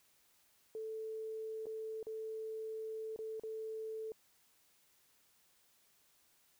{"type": "tone with dropouts", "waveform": "sine", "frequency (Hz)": 440, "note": "A4", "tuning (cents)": 0, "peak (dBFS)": -40, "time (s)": [0.75, 4.12], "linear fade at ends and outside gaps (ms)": 1, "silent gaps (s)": [[1.657, 1.667], [2.029, 2.068], [3.162, 3.189], [3.397, 3.435]], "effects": ["white hiss -71 dBFS RMS until 6.59 s"]}